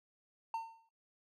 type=tone with exponential decay; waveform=triangle; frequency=906 Hz; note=A#5; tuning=50 cents flat; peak=-31 dBFS; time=0.54-0.89 s; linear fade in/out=2 ms; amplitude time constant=74 ms; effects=noise-tail reverb RT60 0.4 s tail -26 dB re dry